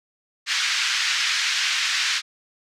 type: band-pass noise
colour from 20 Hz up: pink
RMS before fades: -23 dBFS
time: 0.46-2.22 s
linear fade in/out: 50 ms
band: 1600 to 6000 Hz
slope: 24 dB/octave
effects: none